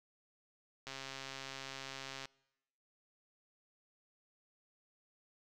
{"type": "click train", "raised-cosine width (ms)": 0.2, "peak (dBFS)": -27, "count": 188, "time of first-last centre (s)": [0.87, 2.255], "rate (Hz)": 135, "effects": ["noise-tail reverb RT60 1.0 s tail -26 dB re dry"]}